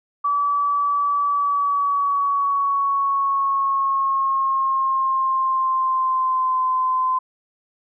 sine tone with pitch glide, 1150 to 1030.5 Hz, D6 to C6, -37 to -27 cents, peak -17 dBFS, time 0.24-7.19 s, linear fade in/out 10 ms, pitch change -190 cents, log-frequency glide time 1.27-6.61 s, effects none

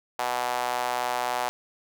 sawtooth tone with high-pass filter, 123.47 Hz, B2, in tune, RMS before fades -28 dBFS, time 0.19-1.49 s, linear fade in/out 0 ms, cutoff 780 Hz, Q 2.9, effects none

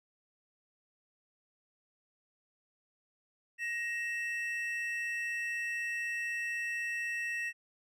triangle tone pair together, 1880 / 2656 Hz, A#6 / E7, +14 / +12 cents, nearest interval tritone, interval 598 cents, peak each -33 / -37 dBFS, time 3.58-7.53 s, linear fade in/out 50 ms, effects resampled to 32000 Hz

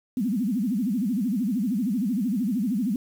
sine tone with vibrato, 223.1 Hz, A3, 24 cents sharp, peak -22 dBFS, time 0.17-2.96 s, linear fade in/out 2 ms, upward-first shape sine, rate 13 Hz, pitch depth 290 cents each way, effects 8-bit

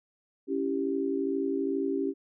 sine chord, C# diminished, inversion none, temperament equal, 277.2 / 329.6 / 392 Hz, C#4 / E4 / G4, 0 / 0 / 0 cents, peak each -30 / -34 / -30 dBFS, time 0.47-2.14 s, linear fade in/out 50 ms, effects none

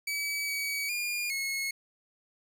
sawtooth tone with pitch steps, 2286 / 2269 / 2419 / 2177 Hz, D7 / C#7 / D#7 / C#7, -47 / +40 / -49 / -32 cents, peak -27 dBFS, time 0.07-1.71 s, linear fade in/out 5 ms, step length 410 ms, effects none

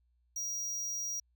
square tone, 5740 Hz, F8, 47 cents sharp, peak -35 dBFS, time 0.36-1.2 s, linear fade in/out 5 ms, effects added 60 Hz sine -69 dBFS peak until 1.35 s

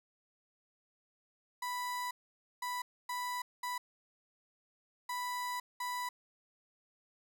35% pulse tone bursts at uneven times, 987.8 Hz, B5, in tune, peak -34 dBFS, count 6, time 1.62-2.11 / 2.62-2.82 / 3.09-3.42 / 3.63-3.78 / 5.09-5.6 / 5.8-6.09 s, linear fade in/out 5 ms, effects none

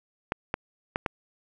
clicks, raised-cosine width 0.5 ms, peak -11 dBFS, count 4, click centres 0.321 / 0.541 / 0.959 / 1.062 s, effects none

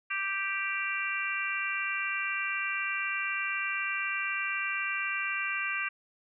harmonic tone, 392 Hz, G4, in tune, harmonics 3 / 4 / 5 / 6 / 7, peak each -38 / -35 / -38 / -34 / -36 dBFS, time 0.1-5.89 s, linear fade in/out 10 ms, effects none

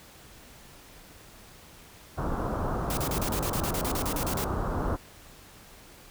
pink low-pass noise, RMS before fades -30 dBFS, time 2.17-4.97 s, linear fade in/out 20 ms, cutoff 1400 Hz, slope 48 dB/octave
white noise bursts, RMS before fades -34 dBFS, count 15, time 2.9-4.443 s, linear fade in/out 2 ms, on 73 ms, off 32 ms
effects pink hiss -51 dBFS RMS until 6.1 s

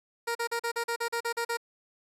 15% pulse tone bursts, 467.6 Hz, A#4, 5 cents sharp, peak -22 dBFS, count 11, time 0.27-1.572 s, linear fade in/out 10 ms, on 82 ms, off 40 ms, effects resampled to 32000 Hz + 10-bit

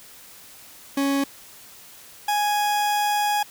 40% pulse tone pair in turn, 277.2 / 830.7 Hz, C#4 / G#5, 0 / 0 cents, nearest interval octave + perfect fifth, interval 1900 cents, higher second, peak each -19 dBFS, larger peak neither, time 0.97-1.24 / 2.28-3.43 s, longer second, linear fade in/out 5 ms, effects white hiss -46 dBFS RMS until 3.5 s

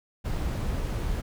brown noise, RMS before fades -29 dBFS, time 0.24-1.22 s, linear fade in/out 20 ms, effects none

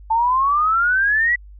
sine exponential sweep, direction up, 880 to 1975.5 Hz, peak -14 dBFS, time 0.1-1.36 s, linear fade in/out 10 ms, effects added 50 Hz sine -38 dBFS peak until 1.59 s

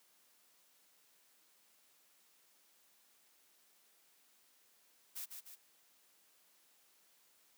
blue noise with echo, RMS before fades -44 dBFS, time 5.15-5.26 s, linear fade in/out 20 ms, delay 150 ms, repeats 2, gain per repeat -5 dB, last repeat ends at 5.56 s, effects white hiss -70 dBFS RMS until 7.57 s + high-pass 200 Hz 12 dB/octave

